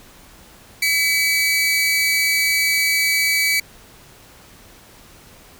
sawtooth tone pair together, 2011 / 2281 Hz, B6 / C#7, +31 / +49 cents, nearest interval major second, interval 218 cents, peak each -21 / -13 dBFS, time 0.82-3.6 s, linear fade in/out 5 ms, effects pink hiss -46 dBFS RMS until 5.59 s

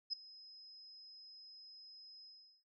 sine tone with ADSR envelope, 5090 Hz, D#8, 39 cents sharp, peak -33 dBFS, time 0.1-2.64 s, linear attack 31 ms, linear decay 5 ms, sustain -21 dB, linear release 400 ms, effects none

